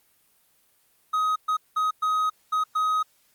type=tone bursts at uneven times; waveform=triangle; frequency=1260 Hz; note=D#6; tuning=21 cents sharp; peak=-19 dBFS; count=6; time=1.13-1.36 / 1.48-1.57 / 1.76-1.91 / 2.02-2.3 / 2.52-2.64 / 2.75-3.03 s; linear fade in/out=10 ms; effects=white hiss -64 dBFS RMS until 3.34 s + Opus 32 kbps